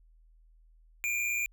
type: tone pair together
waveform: square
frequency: 2292 / 2410 Hz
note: D7 / D7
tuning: -43 / +44 cents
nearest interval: minor second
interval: 87 cents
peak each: -38 / -30 dBFS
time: 1.04-1.46 s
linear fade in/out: 0 ms
effects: added 40 Hz sine -57 dBFS peak until 1.52 s